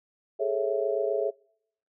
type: chord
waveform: sine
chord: A major seventh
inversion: third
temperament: just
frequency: 412.5 / 440 / 550 / 660 Hz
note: G#4 / A4 / C#5 / E5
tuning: -12 / 0 / -14 / +2 cents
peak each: -29 / -31 / -30 / -30 dBFS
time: 0.39-1.31 s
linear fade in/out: 20 ms
effects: noise-tail reverb RT60 0.7 s tail -26 dB re dry